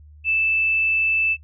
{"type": "tone", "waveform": "sine", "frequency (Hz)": 2637, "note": "E7", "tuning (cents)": 0, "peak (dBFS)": -17, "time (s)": [0.24, 1.37], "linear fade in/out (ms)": 50, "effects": ["noise-tail reverb RT60 0.1 s tail -22 dB re dry", "added 75 Hz sine -43 dBFS peak until 1.43 s"]}